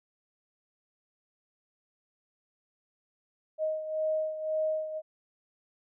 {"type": "beating tone pair", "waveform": "sine", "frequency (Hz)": [625, 626.9], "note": ["D#5", "D#5"], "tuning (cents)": [8, 13], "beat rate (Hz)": 1.9, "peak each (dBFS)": [-29, -35], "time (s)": [3.58, 5.02], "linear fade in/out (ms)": 50, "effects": []}